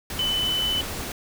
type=tone in noise; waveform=sine; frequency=3009 Hz; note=F#7; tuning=28 cents sharp; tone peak=-22 dBFS; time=0.19-0.81 s; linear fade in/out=2 ms; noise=pink; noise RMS=-32 dBFS; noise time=0.1-1.12 s; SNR=+7 dB; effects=none